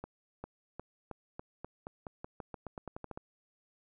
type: accelerating click train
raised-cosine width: 1 ms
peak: -27 dBFS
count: 18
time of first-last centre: 0.04-3.175 s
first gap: 400 ms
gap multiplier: 0.89
effects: none